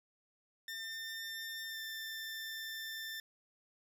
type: tone with pitch glide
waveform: 20% pulse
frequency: 1801 to 1782.4 Hz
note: A6 to A6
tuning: +40 to +22 cents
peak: -36 dBFS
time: 0.68-3.2 s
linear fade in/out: 2 ms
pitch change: -18 cents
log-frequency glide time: 1.67-1.8 s
effects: none